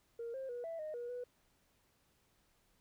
sine tone with pitch steps, 466.3 / 531 / 484.3 / 661 / 617 / 480.2 / 491.8 Hz, A#4 / C5 / B4 / E5 / D#5 / B4 / B4, +1 / +25 / -34 / +5 / -15 / -49 / -7 cents, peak -39 dBFS, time 0.19-1.24 s, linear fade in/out 5 ms, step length 150 ms, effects tanh soft clip ceiling -37 dBFS + pink hiss -74 dBFS RMS until 2.8 s

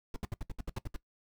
brown noise bursts, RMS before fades -36 dBFS, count 10, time 0.14-0.963 s, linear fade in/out 2 ms, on 22 ms, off 67 ms, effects noise-tail reverb RT60 0.1 s tail -19 dB re dry

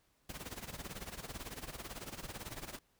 pink noise with tremolo, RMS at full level -43 dBFS, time 0.29-2.79 s, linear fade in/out 5 ms, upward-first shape sine, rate 18 Hz, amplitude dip 80%, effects pink hiss -74 dBFS RMS until 2.99 s

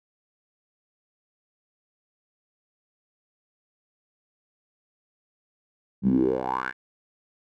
10% pulse tone with band-pass filter sweep, 63.9 Hz, C2, 40 cents flat, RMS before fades -24 dBFS, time 6.02-6.73 s, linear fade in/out 50 ms, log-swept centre 170 to 1800 Hz, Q 6.6, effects none

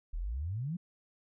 sine exponential sweep, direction up, 35.83 to 185 Hz, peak -33 dBFS, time 0.13-0.77 s, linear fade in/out 10 ms, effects none

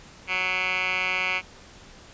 10% pulse tone with band-pass filter, 185 Hz, F#3, in tune, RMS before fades -26 dBFS, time 0.27-1.42 s, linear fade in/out 50 ms, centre 2200 Hz, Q 6.7, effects pink hiss -48 dBFS RMS until 2.13 s + resampled to 16000 Hz

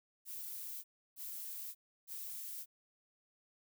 violet noise bursts, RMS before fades -45 dBFS, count 3, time 0.25-2.66 s, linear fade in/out 50 ms, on 590 ms, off 320 ms, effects none

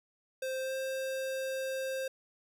square tone with pitch glide, 523.3 to 528.8 Hz, C5 to C5, 0 to +18 cents, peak -34 dBFS, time 0.42-2.08 s, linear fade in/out 5 ms, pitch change +18 cents, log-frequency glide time 0.61-0.74 s, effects none

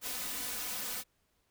white noise with comb filter, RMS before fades -38 dBFS, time 0.01-1.04 s, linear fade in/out 50 ms, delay 4 ms, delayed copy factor +0.85, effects pink hiss -75 dBFS RMS until 1.5 s

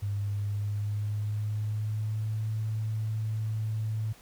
sine tone with pitch glide, 101.3 to 109.2 Hz, G#2 to A2, -43 to -13 cents, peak -28 dBFS, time 0.02-4.13 s, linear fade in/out 10 ms, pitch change +130 cents, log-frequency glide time 0.15-2.46 s, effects pink hiss -55 dBFS RMS until 4.21 s

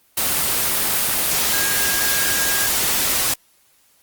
sine tone in noise, 1629 Hz, G#6, 34 cents flat, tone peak -25 dBFS, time 1.53-2.67 s, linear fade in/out 5 ms, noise white, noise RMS -19 dBFS, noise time 0.17-3.34 s, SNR -9 dB, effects white hiss -58 dBFS RMS until 4.02 s + Opus 24 kbps

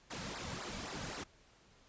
pink noise with flanger, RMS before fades -43 dBFS, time 0.1-1.24 s, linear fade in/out 10 ms, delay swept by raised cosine 0.31 to 2.91 ms, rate 3.8 Hz, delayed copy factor -0.8, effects pink hiss -65 dBFS RMS until 1.88 s + resampled to 16000 Hz

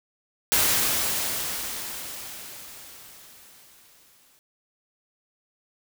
white noise with exponential decay, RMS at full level -20 dBFS, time 0.52-4.39 s, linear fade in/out 0 ms, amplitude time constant 840 ms, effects none

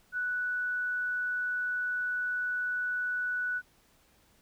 sine tone, 1480 Hz, F#6, in tune, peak -29 dBFS, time 0.12-3.62 s, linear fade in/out 50 ms, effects pink hiss -65 dBFS RMS until 4.41 s

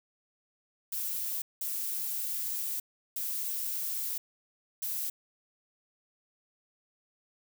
violet noise bursts at uneven times, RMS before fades -34 dBFS, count 4, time 0.92-1.42 / 1.61-2.8 / 3.16-4.18 / 4.82-5.1 s, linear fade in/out 5 ms, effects none

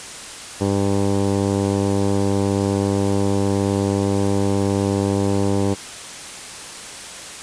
15% pulse tone with low-pass filter, 99.1 Hz, G2, 19 cents sharp, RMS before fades -19 dBFS, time 0.6-5.75 s, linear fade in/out 20 ms, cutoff 650 Hz, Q 3, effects white hiss -34 dBFS RMS until 7.42 s + resampled to 22050 Hz

